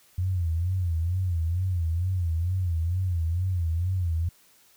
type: tone with vibrato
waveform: sine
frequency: 87.31 Hz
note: F2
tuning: in tune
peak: -23 dBFS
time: 0.18-4.29 s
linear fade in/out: 5 ms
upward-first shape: sine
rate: 2.2 Hz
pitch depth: 130 cents each way
effects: white hiss -59 dBFS RMS until 4.76 s